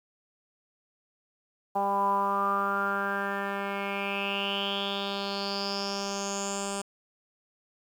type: tone with low-pass filter sweep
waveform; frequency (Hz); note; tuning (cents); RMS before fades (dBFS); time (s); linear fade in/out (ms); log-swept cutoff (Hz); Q
10% pulse; 198.8; G3; +25; -30; 1.75-6.82; 10; 860 to 8300; 7.6
effects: 9-bit